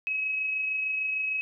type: tone with amplitude modulation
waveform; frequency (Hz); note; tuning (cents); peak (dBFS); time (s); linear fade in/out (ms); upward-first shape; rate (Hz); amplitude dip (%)
sine; 2558; D#7; +47; -25; 0.07-1.41; 0; sine; 26.6; 30
effects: none